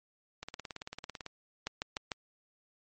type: two click trains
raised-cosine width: 0.2 ms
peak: -23 / -17 dBFS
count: 16 / 4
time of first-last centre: 0.43-1.263 / 1.67-2.118 s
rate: 18 / 6.7 Hz
effects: MP3 32 kbps